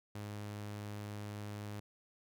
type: tone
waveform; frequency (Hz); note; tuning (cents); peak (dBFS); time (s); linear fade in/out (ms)
sawtooth; 103.8; G#2; 0; -38; 0.15-1.8; 5
effects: none